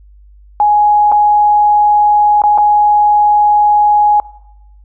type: tone with dropouts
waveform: sine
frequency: 834 Hz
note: G#5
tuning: 7 cents sharp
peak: -6 dBFS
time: 0.6-4.2 s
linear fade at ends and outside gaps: 1 ms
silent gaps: 1.117-1.122 / 2.419-2.437 / 2.577-2.583 s
effects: noise-tail reverb RT60 0.9 s tail -21 dB re dry + added 50 Hz sine -38 dBFS peak until 4.84 s